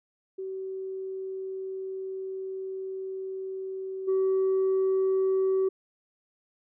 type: tone with level steps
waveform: sine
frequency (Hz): 381.1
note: G4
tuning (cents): -49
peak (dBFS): -32 / -20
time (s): 0.38-5.69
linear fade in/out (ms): 10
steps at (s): 4.07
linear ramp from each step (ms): 20
effects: tanh soft clip ceiling -20 dBFS